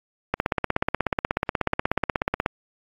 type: click train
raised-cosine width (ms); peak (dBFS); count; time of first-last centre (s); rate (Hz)
0.5; -6; 36; 0.34-2.461; 16.5
effects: AAC 32 kbps